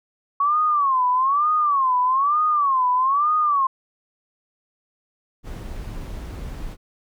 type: tone with vibrato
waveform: sine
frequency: 1108.7 Hz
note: C#6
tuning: in tune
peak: -16 dBFS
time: 0.4-3.67 s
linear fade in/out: 5 ms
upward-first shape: sine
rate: 1.1 Hz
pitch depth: 190 cents each way
type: noise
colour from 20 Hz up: brown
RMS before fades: -32 dBFS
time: 5.43-6.77 s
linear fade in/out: 50 ms
effects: none